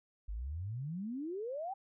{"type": "exponential sweep", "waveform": "sine", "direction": "up", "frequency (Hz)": [47.37, 806], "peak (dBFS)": -37, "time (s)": [0.28, 1.74], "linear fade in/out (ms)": 10, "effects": []}